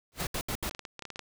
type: noise with exponential growth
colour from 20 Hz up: pink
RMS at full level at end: -32 dBFS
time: 0.12-0.21 s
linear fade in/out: 0 ms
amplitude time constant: 19 ms
type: noise bursts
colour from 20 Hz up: pink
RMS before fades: -33 dBFS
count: 4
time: 0.2-0.695 s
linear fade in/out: 2 ms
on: 69 ms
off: 73 ms
type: clicks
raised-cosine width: 0.2 ms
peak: -23 dBFS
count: 11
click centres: 0.643 / 0.711 / 0.749 / 0.793 / 0.852 / 0.993 / 1.023 / 1.053 / 1.103 / 1.159 / 1.193 s
effects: none